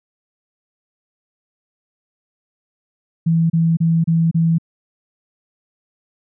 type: tone bursts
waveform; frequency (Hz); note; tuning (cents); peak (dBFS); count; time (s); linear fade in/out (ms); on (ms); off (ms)
sine; 164.81; E3; 0; -12; 5; 3.26-4.584; 10; 240; 31
effects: none